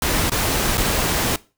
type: noise with dropouts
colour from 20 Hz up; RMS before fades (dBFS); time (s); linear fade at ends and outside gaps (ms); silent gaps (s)
pink; -20; 0.02-1.36; 2; 0.297-0.318 / 0.773-0.778
effects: noise-tail reverb RT60 0.3 s tail -20 dB re dry